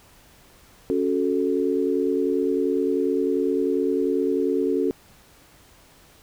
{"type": "chord", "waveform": "sine", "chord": "F# minor", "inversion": "second", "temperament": "equal", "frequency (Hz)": [277.2, 370, 440], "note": ["C#4", "F#4", "A4"], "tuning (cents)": [0, 0, 0], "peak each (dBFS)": -24, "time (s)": [0.9, 4.91], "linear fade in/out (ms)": 0, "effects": ["pink hiss -53 dBFS RMS until 6.22 s"]}